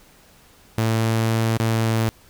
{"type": "tone with dropouts", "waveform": "sawtooth", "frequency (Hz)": 112.6, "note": "A2", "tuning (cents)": 40, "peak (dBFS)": -14, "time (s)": [0.78, 2.09], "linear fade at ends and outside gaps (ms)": 0, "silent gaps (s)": [1.573, 1.6], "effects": ["pink hiss -52 dBFS RMS until 2.29 s"]}